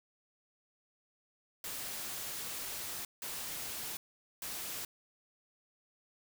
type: noise bursts at uneven times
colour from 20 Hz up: white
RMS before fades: -41 dBFS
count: 3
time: 1.64-3.05 / 3.22-3.97 / 4.42-4.85 s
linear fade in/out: 2 ms
effects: none